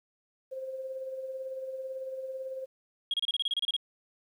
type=tone with tremolo; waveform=sine; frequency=526 Hz; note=C5; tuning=9 cents sharp; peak=-33 dBFS; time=0.51-2.66 s; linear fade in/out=20 ms; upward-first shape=sine; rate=18 Hz; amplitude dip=45%
type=tone bursts; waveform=sine; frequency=3280 Hz; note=G#7; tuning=22 cents flat; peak=-25 dBFS; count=12; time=3.11-3.765 s; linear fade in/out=2 ms; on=28 ms; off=29 ms
effects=tanh soft clip ceiling -23 dBFS + 11-bit